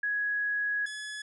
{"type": "tone pair in turn", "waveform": ["sine", "sawtooth"], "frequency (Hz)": [1669, 1701.1], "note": ["G#6", "G#6"], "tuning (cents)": [8, 41], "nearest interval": "unison", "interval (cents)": 33, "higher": "second", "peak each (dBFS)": [-27, -33], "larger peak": "first", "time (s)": [[0.03, 0.86], [0.86, 1.22]], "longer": "first", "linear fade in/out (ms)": 5, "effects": ["resampled to 24000 Hz"]}